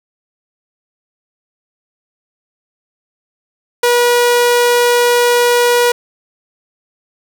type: tone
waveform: sawtooth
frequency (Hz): 483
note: B4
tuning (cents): -39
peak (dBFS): -5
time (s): 3.83-5.92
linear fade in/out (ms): 5
effects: none